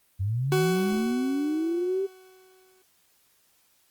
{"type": "linear sweep", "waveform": "sine", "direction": "up", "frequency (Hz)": [90.7, 394.5], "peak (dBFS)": -24, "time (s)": [0.19, 2.07], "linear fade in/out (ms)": 20}
{"type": "tone with exponential decay", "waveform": "40% pulse", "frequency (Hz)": 374.1, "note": "F#4", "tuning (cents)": 19, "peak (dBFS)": -20, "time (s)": [0.52, 2.82], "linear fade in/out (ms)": 1, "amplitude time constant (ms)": 500}
{"effects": ["white hiss -65 dBFS RMS until 3.9 s", "Opus 32 kbps"]}